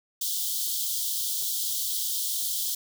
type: high-pass noise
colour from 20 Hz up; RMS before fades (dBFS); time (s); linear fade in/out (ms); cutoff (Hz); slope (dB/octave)
white; -29; 0.21-2.75; 5; 3100; 96
effects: none